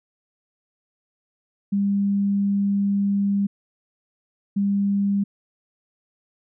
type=tone bursts at uneven times; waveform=sine; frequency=200 Hz; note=G3; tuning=35 cents sharp; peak=-18 dBFS; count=2; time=1.72-3.47 / 4.56-5.24 s; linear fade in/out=10 ms; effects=none